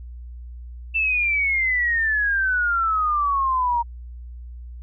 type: exponential sweep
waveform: sine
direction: down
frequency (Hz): 2676 to 932.3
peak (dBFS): -18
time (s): 0.94-3.83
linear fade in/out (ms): 20
effects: added 60 Hz sine -34 dBFS peak until 4.82 s